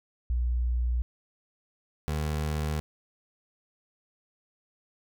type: tone pair in turn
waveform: sine / 25% pulse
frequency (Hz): 60.4 / 76.1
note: B1 / D#2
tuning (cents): -38 / -38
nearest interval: major third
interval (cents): 400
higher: second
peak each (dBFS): -24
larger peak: neither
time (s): 0.3-1.02 / 2.08-2.8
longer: neither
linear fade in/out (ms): 0
effects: none